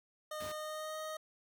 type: tone with pitch glide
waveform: 25% pulse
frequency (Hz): 613 to 624.4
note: D#5 to D#5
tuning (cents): -26 to +6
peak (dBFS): -36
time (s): 0.31-1.17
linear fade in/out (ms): 5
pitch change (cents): +32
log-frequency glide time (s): 0.55-0.98
type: noise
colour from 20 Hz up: pink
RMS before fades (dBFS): -48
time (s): 0.4-0.52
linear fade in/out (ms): 5
effects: high-pass 80 Hz 12 dB/octave